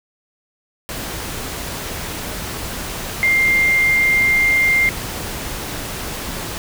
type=tone in noise; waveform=sine; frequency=2100 Hz; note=C7; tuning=6 cents sharp; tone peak=-12 dBFS; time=3.23-4.89 s; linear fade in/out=0 ms; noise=pink; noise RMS=-27 dBFS; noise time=0.89-6.58 s; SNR=+12 dB; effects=none